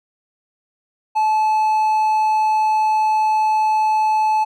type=tone; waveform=triangle; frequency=865 Hz; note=A5; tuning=30 cents flat; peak=-12 dBFS; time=1.15-4.45 s; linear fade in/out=20 ms; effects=none